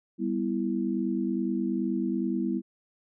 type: chord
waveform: sine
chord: E minor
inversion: first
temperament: just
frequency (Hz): 197.78 / 247.2 / 329.6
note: G3 / B3 / E4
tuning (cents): +16 / +2 / 0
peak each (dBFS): -30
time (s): 0.18-2.62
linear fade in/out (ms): 50
effects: none